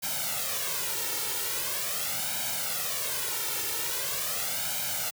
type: noise with flanger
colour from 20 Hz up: white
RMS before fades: -31 dBFS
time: 0.02-5.11 s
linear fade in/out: 20 ms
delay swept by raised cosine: 1.3 to 2.23 ms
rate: 0.42 Hz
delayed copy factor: +0.8
effects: high-pass 100 Hz 12 dB/octave